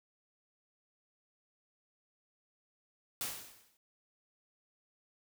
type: noise with exponential decay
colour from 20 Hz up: white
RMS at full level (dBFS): -35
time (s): 3.21-3.77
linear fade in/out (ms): 1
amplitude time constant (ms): 120
effects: none

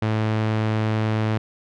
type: tone with low-pass filter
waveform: sawtooth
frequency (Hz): 109.1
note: A2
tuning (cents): -14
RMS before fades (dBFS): -22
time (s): 0.02-1.38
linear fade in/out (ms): 5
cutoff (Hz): 3200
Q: 0.74
effects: none

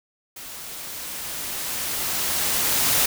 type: noise with level ramp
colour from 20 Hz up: white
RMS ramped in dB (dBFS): -38 to -19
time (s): 0.36-3.06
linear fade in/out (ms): 5
effects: none

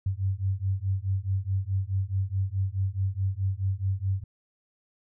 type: beating tone pair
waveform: sine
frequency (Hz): 94.1 / 98.8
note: F#2 / G2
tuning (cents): +30 / +14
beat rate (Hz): 4.7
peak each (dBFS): -28 / -28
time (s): 0.06-4.24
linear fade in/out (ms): 5
effects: none

